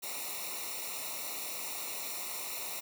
white noise with comb filter, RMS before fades -39 dBFS, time 0.02-2.81 s, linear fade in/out 20 ms, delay 0.62 ms, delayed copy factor -0.9, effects none

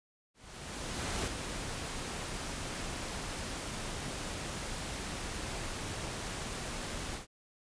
pink noise with ADSR envelope, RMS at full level -34 dBFS, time 0.34-7.27 s, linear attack 930 ms, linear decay 11 ms, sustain -5 dB, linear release 130 ms, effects resampled to 22050 Hz

